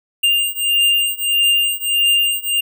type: beating tone pair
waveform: square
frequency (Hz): 2800 / 2801.6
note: F7 / F7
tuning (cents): +4 / +5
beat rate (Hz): 1.6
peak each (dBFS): -18 / -17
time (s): 0.23-2.61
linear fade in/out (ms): 10
effects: none